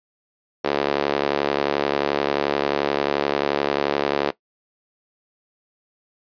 sawtooth tone with high-pass filter, 71.4 Hz, D2, 48 cents flat, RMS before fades -22 dBFS, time 0.64-4.31 s, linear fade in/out 10 ms, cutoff 420 Hz, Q 1.7, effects noise-tail reverb RT60 0.1 s tail -18 dB re dry + resampled to 11025 Hz

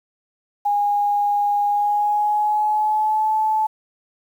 sine tone with pitch glide, 820 to 867.8 Hz, G#5 to A5, -22 to -24 cents, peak -16 dBFS, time 0.65-3.67 s, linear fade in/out 10 ms, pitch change +98 cents, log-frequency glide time 1.68-3.33 s, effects 8-bit

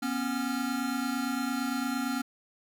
square tone cluster, 243.9 / 272.7 / 1384 Hz, B3 / C#4 / F6, -21 / -28 / -16 cents, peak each -33 / -33 / -38 dBFS, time 0.02-2.22 s, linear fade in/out 10 ms, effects none

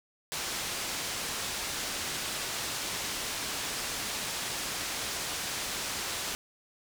white low-pass noise, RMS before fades -35 dBFS, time 0.32-6.35 s, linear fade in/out 0 ms, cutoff 7300 Hz, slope 12 dB/octave, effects none

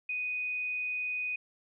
sine tone, 2489 Hz, D#7, in tune, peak -31 dBFS, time 0.09-1.36 s, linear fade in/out 5 ms, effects none

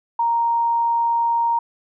sine tone, 932.3 Hz, A#5, in tune, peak -16 dBFS, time 0.19-1.59 s, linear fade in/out 5 ms, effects none

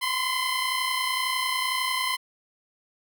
15% pulse tone pair together, 1015.5 / 1046.5 Hz, B5 / C6, +48 / 0 cents, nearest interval minor second, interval 52 cents, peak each -21 dBFS, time 0.01-2.17 s, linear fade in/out 20 ms, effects none

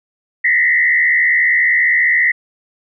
sine tone with frequency modulation, 1960 Hz, B6, 14 cents flat, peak -10 dBFS, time 0.44-2.32 s, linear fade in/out 10 ms, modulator 74.8 Hz, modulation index 1.5, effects none

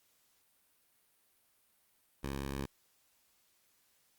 10% pulse tone, 68.7 Hz, C#2, 15 cents flat, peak -28 dBFS, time 2.23-2.66 s, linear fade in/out 10 ms, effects white hiss -72 dBFS RMS until 4.18 s + Opus 48 kbps

